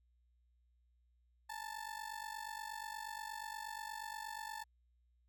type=ring-modulated tone; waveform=30% pulse; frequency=880 Hz; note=A5; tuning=in tune; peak=-38 dBFS; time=1.49-4.64 s; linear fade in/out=10 ms; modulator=24.2 Hz; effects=added 60 Hz sine -70 dBFS peak until 5.28 s